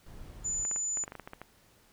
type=noise; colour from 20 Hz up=brown; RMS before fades=-46 dBFS; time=0.06-0.64 s; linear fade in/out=5 ms
type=tone; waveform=sine; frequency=7000 Hz; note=A8; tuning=10 cents flat; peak=-30 dBFS; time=0.44-1.05 s; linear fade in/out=20 ms
type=clicks; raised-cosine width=0.5 ms; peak=-27 dBFS; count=12; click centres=0.651 / 0.713 / 0.761 / 0.972 / 1.038 / 1.079 / 1.121 / 1.153 / 1.197 / 1.275 / 1.334 / 1.416 s
effects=pink hiss -63 dBFS RMS until 1.92 s